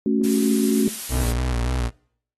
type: chord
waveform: sine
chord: F# minor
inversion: first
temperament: equal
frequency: 220 / 277.2 / 370 Hz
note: A3 / C#4 / F#4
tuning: 0 / 0 / 0 cents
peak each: -20 / -22 / -24 dBFS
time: 0.06-0.88 s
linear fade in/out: 2 ms
type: noise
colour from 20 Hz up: blue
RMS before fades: -29 dBFS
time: 0.23-1.33 s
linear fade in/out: 20 ms
type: tone with vibrato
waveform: 35% pulse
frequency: 61.3 Hz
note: B1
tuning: 12 cents flat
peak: -19 dBFS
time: 1.09-1.91 s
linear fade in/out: 50 ms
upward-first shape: square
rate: 3.5 Hz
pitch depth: 58 cents each way
effects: noise-tail reverb RT60 0.6 s tail -25 dB re dry + AAC 32 kbps